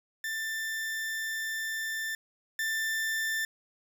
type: tone pair in turn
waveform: 40% pulse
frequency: 1778 / 1778 Hz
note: A6 / A6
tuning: +18 / +18 cents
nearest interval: unison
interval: 0 cents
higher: neither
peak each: -31 / -28 dBFS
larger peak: second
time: 0.24-2.15 / 2.59-3.45 s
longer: first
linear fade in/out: 2 ms
effects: none